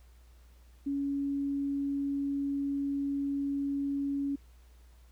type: tone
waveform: sine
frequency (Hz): 280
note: C#4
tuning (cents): +18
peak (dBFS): -29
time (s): 0.86-4.36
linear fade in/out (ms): 10
effects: added 60 Hz sine -54 dBFS peak until 5.11 s + pink hiss -67 dBFS RMS until 5.11 s